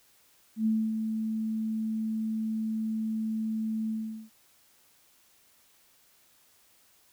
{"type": "tone with ADSR envelope", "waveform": "sine", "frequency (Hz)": 220, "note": "A3", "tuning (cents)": 0, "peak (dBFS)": -22, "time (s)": [0.56, 4.3], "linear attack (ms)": 99, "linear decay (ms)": 260, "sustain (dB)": -6, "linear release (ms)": 400, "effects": ["white hiss -63 dBFS RMS until 7.12 s"]}